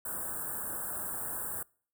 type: band-stop noise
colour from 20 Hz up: white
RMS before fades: -37 dBFS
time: 0.05-1.63 s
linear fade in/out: 5 ms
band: 1700 to 7800 Hz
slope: 96 dB/octave
effects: noise-tail reverb RT60 0.5 s tail -26 dB re dry